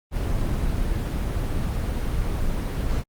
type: noise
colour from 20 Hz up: brown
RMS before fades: -24 dBFS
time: 0.11-3.04 s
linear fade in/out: 50 ms
effects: Opus 24 kbps